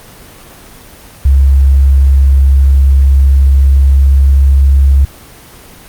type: tone with pitch glide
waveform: sine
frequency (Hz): 68 to 68.43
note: C#2 to C#2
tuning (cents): -33 to -22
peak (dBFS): -3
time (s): 1.25-5.05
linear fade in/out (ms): 5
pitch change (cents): +11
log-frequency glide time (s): 3.6-4.51
effects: pink hiss -35 dBFS RMS until 5.88 s + Opus 24 kbps